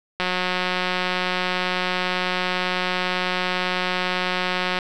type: click train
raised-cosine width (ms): 0.3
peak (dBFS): -7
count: 836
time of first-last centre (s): 0.2-4.788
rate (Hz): 182
effects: none